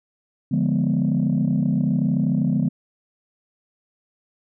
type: chord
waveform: sine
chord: D diminished seventh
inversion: none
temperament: equal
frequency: 146.83 / 174.61 / 207.7 / 246.9 Hz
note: D3 / F3 / Ab3 / Cb4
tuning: 0 / 0 / 0 / 0 cents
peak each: -22 dBFS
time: 0.51-2.69 s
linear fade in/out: 10 ms
effects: tanh soft clip ceiling -12 dBFS